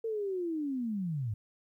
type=linear sweep; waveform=sine; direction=down; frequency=457.9 to 98.7 Hz; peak=-31 dBFS; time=0.04-1.34 s; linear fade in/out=5 ms; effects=12-bit